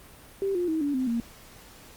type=tone with pitch steps; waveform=sine; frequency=392 / 353.3 / 318.4 / 287 / 258.6 / 233.1 Hz; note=G4 / F4 / D#4 / D4 / C4 / A#3; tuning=0 / +20 / +40 / -40 / -20 / 0 cents; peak=-24 dBFS; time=0.42-1.2 s; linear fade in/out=0 ms; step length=130 ms; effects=pink hiss -50 dBFS RMS until 1.96 s + Opus 32 kbps